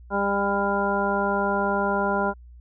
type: harmonic tone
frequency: 199.8 Hz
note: G3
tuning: 33 cents sharp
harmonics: 1 / 2 / 3 / 4 / 5 / 7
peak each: -28 / -28 / -28 / -28 / -28 / -28 dBFS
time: 0.1-2.34 s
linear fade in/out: 50 ms
effects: added 60 Hz sine -43 dBFS peak until 2.6 s